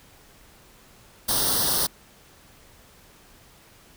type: noise with comb filter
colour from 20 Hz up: white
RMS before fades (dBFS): -23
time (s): 1.28-1.87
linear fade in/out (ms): 10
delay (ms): 0.21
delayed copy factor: +0.85
effects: pink hiss -53 dBFS RMS until 3.96 s